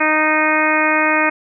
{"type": "harmonic tone", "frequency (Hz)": 309.3, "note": "D#4", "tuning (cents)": -10, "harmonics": [1, 2, 3, 4, 5, 6, 7, 8], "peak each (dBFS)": [-21, -21, -21, -21, -21, -21, -21, -21], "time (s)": [0, 1.3], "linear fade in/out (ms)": 10, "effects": []}